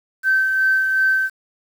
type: tone with tremolo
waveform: sine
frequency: 1546 Hz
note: G6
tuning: 24 cents flat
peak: -12 dBFS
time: 0.23-1.3 s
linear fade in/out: 50 ms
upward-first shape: sine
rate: 2.7 Hz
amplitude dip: 40%
effects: tanh soft clip ceiling -8 dBFS + 7-bit